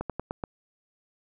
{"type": "slowing click train", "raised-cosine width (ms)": 1, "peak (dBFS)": -17, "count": 5, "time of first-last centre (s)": [0.01, 0.438], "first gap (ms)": 87, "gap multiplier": 1.14, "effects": []}